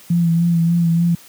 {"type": "tone with vibrato", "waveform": "sine", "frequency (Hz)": 169, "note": "E3", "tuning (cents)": 43, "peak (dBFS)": -12, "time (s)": [0.1, 1.15], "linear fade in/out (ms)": 5, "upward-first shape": "sine", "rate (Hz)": 3.4, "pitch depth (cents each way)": 32, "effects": ["white hiss -44 dBFS RMS until 1.28 s", "high-pass 80 Hz 12 dB/octave"]}